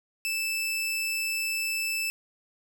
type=tone; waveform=sawtooth; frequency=2636 Hz; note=E7; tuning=1 cent flat; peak=-24 dBFS; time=0.25-2.1 s; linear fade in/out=0 ms; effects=none